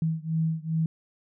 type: beating tone pair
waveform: sine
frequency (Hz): 160 / 162.5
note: D#3 / E3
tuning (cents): +49 / -24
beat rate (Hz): 2.5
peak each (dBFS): -27 / -28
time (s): 0.02-0.86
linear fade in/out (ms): 2
effects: none